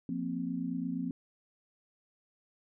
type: chord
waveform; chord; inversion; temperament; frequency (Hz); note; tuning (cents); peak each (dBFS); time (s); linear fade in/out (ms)
sine; F suspended fourth; none; equal with one note detuned; 175.42 / 233.1 / 261.6; F3 / Bb3 / C4; +8 / 0 / 0; -37 / -38 / -35; 0.09-1.11; 2
effects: none